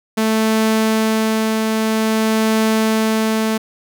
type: tone with tremolo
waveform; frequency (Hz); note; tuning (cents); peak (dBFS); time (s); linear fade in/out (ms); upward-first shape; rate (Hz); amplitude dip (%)
sawtooth; 220; A3; 0; -9; 0.17-3.58; 10; triangle; 0.51; 30
effects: none